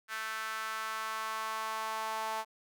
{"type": "tone with high-pass filter sweep", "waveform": "sawtooth", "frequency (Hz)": 220, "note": "A3", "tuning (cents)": 0, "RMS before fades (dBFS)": -37, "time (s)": [0.08, 2.45], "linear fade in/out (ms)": 50, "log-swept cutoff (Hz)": [1500, 860], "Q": 3.3, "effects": []}